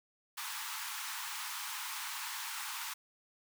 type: high-pass noise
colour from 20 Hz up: pink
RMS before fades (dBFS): -41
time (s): 0.37-2.94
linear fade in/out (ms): 10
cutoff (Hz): 840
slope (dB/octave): 96
effects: none